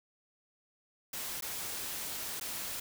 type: noise with dropouts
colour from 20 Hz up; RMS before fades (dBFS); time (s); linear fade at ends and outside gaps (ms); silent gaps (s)
white; -39; 1.13-2.8; 5; 1.409-1.422 / 2.399-2.41
effects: none